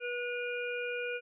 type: harmonic tone with a mistuned harmonic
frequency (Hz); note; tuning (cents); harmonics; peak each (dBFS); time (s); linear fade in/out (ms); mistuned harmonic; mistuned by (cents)
485.7; B4; -29; 1 / 3 / 5 / 6; -36 / -39 / -39 / -48; 0-1.21; 50; 6; -51
effects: none